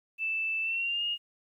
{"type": "tone with pitch glide", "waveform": "sine", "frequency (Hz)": [2643, 2849], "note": ["E7", "F7"], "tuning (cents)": [4, 34], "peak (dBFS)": -28, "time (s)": [0.18, 1.18], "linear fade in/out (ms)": 50, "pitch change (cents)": 130, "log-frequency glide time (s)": [0.62, 1.04], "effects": ["11-bit"]}